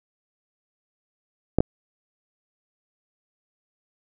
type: clicks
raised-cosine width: 2 ms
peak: -4 dBFS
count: 2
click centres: 1.586 / 1.605 s
effects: none